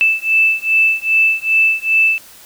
sine beating tone pair, 2637 / 2639.5 Hz, E7 / E7, 0 / +2 cents, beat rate 2.5 Hz, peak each -14 dBFS, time 0.01-2.18 s, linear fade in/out 0 ms, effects white hiss -41 dBFS RMS until 2.45 s

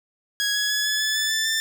15% pulse tone with pitch steps, 1661.2 / 1677.6 / 1694.1 / 1710.9 / 1727.7 / 1744.8 / 1762 / 1779.4 Hz, G#6 / G#6 / G#6 / A6 / A6 / A6 / A6 / A6, 0 / +17 / +34 / -49 / -32 / -15 / +2 / +19 cents, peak -15 dBFS, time 0.4-1.6 s, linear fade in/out 0 ms, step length 150 ms, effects none

